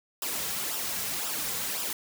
white noise with flanger, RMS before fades -32 dBFS, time 0.22-1.93 s, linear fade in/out 2 ms, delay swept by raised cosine 0.46 to 3.36 ms, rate 1.9 Hz, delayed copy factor -0.6, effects none

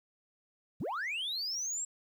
sine linear sweep, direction up, 79.5 to 7700 Hz, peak -31 dBFS, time 0.8-1.85 s, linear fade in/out 10 ms, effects tanh soft clip ceiling -32 dBFS + 11-bit

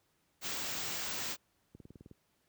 white band-stop noise, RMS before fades -38 dBFS, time 0.41-1.37 s, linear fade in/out 50 ms, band 8100 to 15000 Hz, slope 96 dB/octave
click train, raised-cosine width 3 ms, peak -38 dBFS, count 8, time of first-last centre 1.75-2.113 s, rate 19.3 Hz
effects pink hiss -75 dBFS RMS until 2.48 s + high-pass 60 Hz 12 dB/octave

